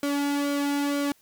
sawtooth tone with flanger, 285.2 Hz, C#4, 49 cents sharp, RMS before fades -26 dBFS, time 0.03-1.12 s, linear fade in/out 2 ms, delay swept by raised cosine 1.1 to 1.89 ms, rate 2.1 Hz, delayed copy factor -0.6, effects white hiss -61 dBFS RMS until 1.21 s

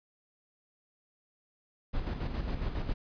brown noise with tremolo, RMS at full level -32 dBFS, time 1.93-2.94 s, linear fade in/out 20 ms, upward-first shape square, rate 7.3 Hz, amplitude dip 45%, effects resampled to 11025 Hz

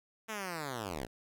5% pulse linear sweep, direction down, 225.5 to 53.5 Hz, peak -26 dBFS, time 0.28-1.07 s, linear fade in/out 20 ms, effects none

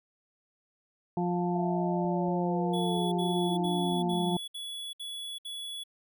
harmonic tone, 176.2 Hz, F3, 16 cents sharp, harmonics 1 / 2 / 4 / 5, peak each -29 / -32 / -35 / -36 dBFS, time 1.17-4.37 s, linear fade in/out 2 ms
sine linear sweep, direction down, 687 to 181.1 Hz, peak -36 dBFS, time 1.55-4.37 s, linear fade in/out 10 ms
clicks, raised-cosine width 2 ms, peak -37 dBFS, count 6, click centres 2.048 / 2.283 / 2.974 / 3.653 / 3.925 / 4.136 s
square tone bursts, 3393 Hz, G#7, 36 cents sharp, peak -37 dBFS, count 7, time 2.73-5.838 s, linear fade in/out 10 ms, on 390 ms, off 63 ms
effects none

